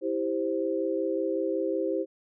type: chord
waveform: sine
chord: C major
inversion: first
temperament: just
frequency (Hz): 327 / 392.4 / 523.3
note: E4 / G4 / C5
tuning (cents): -14 / +2 / 0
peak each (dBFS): -30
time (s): 0.01-2.06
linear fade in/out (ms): 50
effects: none